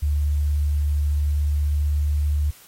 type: tone with pitch glide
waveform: sine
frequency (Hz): 73.42 to 73.89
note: D2 to D2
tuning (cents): 0 to +11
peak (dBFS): -18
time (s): 0.02-2.51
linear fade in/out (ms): 10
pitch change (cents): +11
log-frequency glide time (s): 1.14-2.34
effects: white hiss -49 dBFS RMS until 2.67 s + AAC 48 kbps